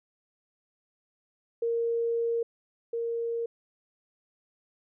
sine tone pair in turn, 464.7 / 464.7 Hz, A#4 / A#4, -5 / -5 cents, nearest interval unison, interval 0 cents, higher neither, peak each -25 / -28 dBFS, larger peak first, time 1.62-2.43 / 2.93-3.46 s, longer first, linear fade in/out 5 ms, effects none

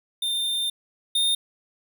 square tone pair in turn, 3611 / 3645 Hz, A7 / A#7, +44 / -40 cents, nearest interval unison, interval 16 cents, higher second, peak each -24 / -20 dBFS, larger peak second, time 0.22-0.7 / 1.15-1.35 s, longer first, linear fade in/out 5 ms, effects none

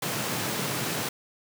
pink high-pass noise, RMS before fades -30 dBFS, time 0.02-1.09 s, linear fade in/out 5 ms, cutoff 110 Hz, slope 48 dB/octave, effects none

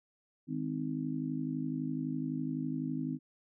harmonic tone, 51.91 Hz, G#1, in tune, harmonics 3 / 4 / 5 / 6, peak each -38 / -46 / -35 / -40 dBFS, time 0.47-3.19 s, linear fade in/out 50 ms, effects none

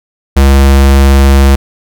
square tone, 68.4 Hz, C#2, 23 cents flat, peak -3 dBFS, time 0.36-1.56 s, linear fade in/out 10 ms, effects none

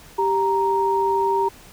sine tone pair together, 392 / 933.3 Hz, G4 / A#5, 0 / +2 cents, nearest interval octave + minor third, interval 1502 cents, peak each -21 / -19 dBFS, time 0.18-1.49 s, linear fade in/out 10 ms, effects pink hiss -46 dBFS RMS until 1.72 s

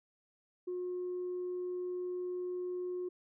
sine tone, 360.6 Hz, F#4, 45 cents flat, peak -34 dBFS, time 0.67-3.09 s, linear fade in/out 10 ms, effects tanh soft clip ceiling -32 dBFS

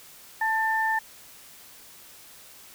sine tone pair together, 880 / 1786.6 Hz, A5 / A6, 0 / +26 cents, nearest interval octave, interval 1226 cents, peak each -25 dBFS, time 0.41-0.99 s, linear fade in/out 5 ms, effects white hiss -49 dBFS RMS until 2.74 s

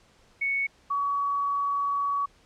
sine tone pair in turn, 2217 / 1131.1 Hz, C#7 / C#6, 0 / +35 cents, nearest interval octave, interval 1165 cents, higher first, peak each -24 dBFS, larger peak neither, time 0.41-0.67 / 0.9-2.26 s, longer second, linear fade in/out 10 ms, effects pink hiss -60 dBFS RMS until 2.45 s + low-pass 7000 Hz 12 dB/octave

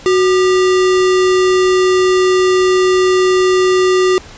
sine tone with sample-and-hold, 370 Hz, F#4, in tune, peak -8 dBFS, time 0.06-4.18 s, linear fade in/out 0 ms, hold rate 1575 Hz, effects pink hiss -36 dBFS RMS until 4.37 s + resampled to 16000 Hz

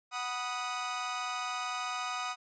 sawtooth chord, B major, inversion second, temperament equal with one note detuned, 740 / 981.5 / 1244.5 Hz, F#5 / B5 / D#6, 0 / -11 / 0 cents, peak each -35 / -38 / -32 dBFS, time 0.11-2.36 s, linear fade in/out 50 ms, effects resampled to 16000 Hz

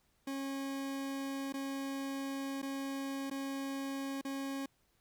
40% pulse tone with dropouts, 273.1 Hz, C#4, 26 cents flat, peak -36 dBFS, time 0.27-4.66 s, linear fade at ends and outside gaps 5 ms, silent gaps 1.525-1.539 / 2.618-2.627 / 3.3-3.311 / 4.213-4.249 s, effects pink hiss -74 dBFS RMS until 5 s

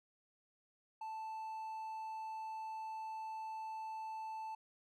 triangle tone, 880 Hz, A5, in tune, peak -40 dBFS, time 1.01-4.55 s, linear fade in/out 5 ms, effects none

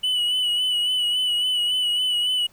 triangle tone with vibrato, 2960 Hz, F#7, in tune, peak -18 dBFS, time 0.03-2.47 s, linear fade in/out 10 ms, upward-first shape sine, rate 3.6 Hz, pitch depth 37 cents each way, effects pink hiss -56 dBFS RMS until 2.52 s

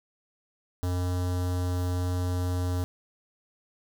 square tone with notch filter, 89.9 Hz, F#2, 49 cents flat, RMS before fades -28 dBFS, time 0.83-2.84 s, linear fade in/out 0 ms, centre 2300 Hz, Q 1, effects none

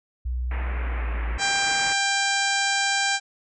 sine tone with pitch glide, 61.74 to 56.62 Hz, B1 to A#1, 0 to -50 cents, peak -24 dBFS, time 0.25-1.38 s, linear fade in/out 10 ms, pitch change -150 cents, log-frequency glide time 0.64-1.16 s
white low-pass noise, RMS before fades -37 dBFS, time 0.51-1.93 s, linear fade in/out 2 ms, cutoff 2400 Hz, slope 48 dB/octave
harmonic tone, 792 Hz, G5, 18 cents sharp, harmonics 1 / 2 / 3 / 4 / 5 / 6 / 7 / 8 / 9 / 10, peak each -27 / -25 / -29 / -32 / -31 / -33 / -33 / -35 / -33 / -35 dBFS, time 1.38-3.2 s, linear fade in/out 50 ms
effects none

